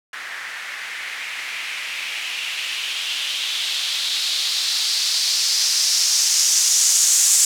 violet noise with low-pass filter sweep, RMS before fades -21 dBFS, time 0.13-7.45 s, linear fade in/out 2 ms, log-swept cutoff 1700 to 7200 Hz, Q 2.9, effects none

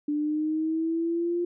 sine linear sweep, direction up, 293.7 to 350.1 Hz, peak -24 dBFS, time 0.08-1.45 s, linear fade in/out 5 ms, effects none

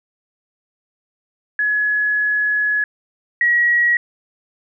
sine tone pair in turn, 1692 / 1910.3 Hz, G#6 / A#6, +32 / +42 cents, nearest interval major second, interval 210 cents, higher second, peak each -15 / -12 dBFS, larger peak second, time 1.59-2.84 / 3.41-3.97 s, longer first, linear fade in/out 2 ms, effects none

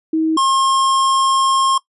sine / square tone pair in turn, 318.6 / 1071.6 Hz, D#4 / C6, +41 / +41 cents, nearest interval octave + major sixth, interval 2100 cents, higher second, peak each -13 dBFS, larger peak neither, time 0.13-0.37 / 0.37-1.78 s, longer second, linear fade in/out 5 ms, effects noise-tail reverb RT60 0.1 s tail -20 dB re dry + resampled to 24000 Hz

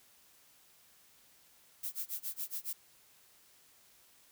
violet noise with tremolo, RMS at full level -37 dBFS, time 1.83-2.73 s, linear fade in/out 5 ms, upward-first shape sine, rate 7.2 Hz, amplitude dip 100%, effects white hiss -64 dBFS RMS until 4.31 s

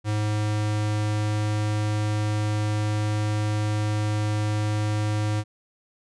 square tone, 105.9 Hz, G#2, 34 cents sharp, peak -23 dBFS, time 0.04-5.44 s, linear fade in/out 50 ms, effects resampled to 22050 Hz

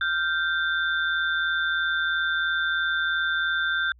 sine tone cluster, 1398 / 1561 / 3564 Hz, F6 / G6 / A7, +1 / -8 / +22 cents, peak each -28 / -24 / -31 dBFS, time 0.01-3.92 s, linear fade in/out 2 ms, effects added 60 Hz sine -51 dBFS peak until 3.99 s

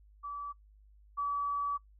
sine tone pair in turn, 1152 / 1145.4 Hz, D6 / D6, -34 / -44 cents, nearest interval unison, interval 10 cents, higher first, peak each -37 / -30 dBFS, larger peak second, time 0.23-0.53 / 1.17-1.78 s, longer second, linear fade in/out 20 ms, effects noise-tail reverb RT60 0.1 s tail -22 dB re dry + added 51 Hz sine -57 dBFS peak until 1.99 s

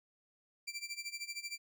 20% pulse tone with tremolo, 2349 Hz, D7, in tune, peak -33 dBFS, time 0.67-1.58 s, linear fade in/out 10 ms, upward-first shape sine, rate 13 Hz, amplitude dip 85%, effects none

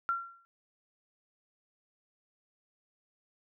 sine tone with exponential decay, 1370 Hz, F6, 34 cents flat, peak -25 dBFS, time 0.09-0.45 s, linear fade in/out 0 ms, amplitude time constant 77 ms, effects none

